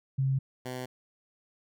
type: tone pair in turn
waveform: sine / 10% pulse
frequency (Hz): 134.2 / 126.88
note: C3 / B2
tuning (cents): +44 / +47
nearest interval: minor second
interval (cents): 97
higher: first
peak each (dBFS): -24 / -27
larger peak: first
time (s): 0.18-0.39 / 0.65-0.86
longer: neither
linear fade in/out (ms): 10
effects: none